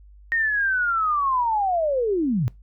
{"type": "linear sweep", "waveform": "sine", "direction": "down", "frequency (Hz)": [1864.7, 104.6], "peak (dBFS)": -19, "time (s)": [0.32, 2.48], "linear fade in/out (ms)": 0, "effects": ["noise-tail reverb RT60 0.2 s tail -20 dB re dry", "added 50 Hz sine -45 dBFS peak until 2.62 s"]}